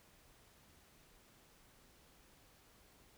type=silence; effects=pink hiss -66 dBFS RMS until 3.17 s